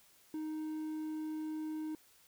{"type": "tone", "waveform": "triangle", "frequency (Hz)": 311.1, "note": "D#4", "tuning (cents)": 0, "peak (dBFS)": -35, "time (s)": [0.34, 1.95], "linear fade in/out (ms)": 2, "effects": ["white hiss -65 dBFS RMS until 2.27 s"]}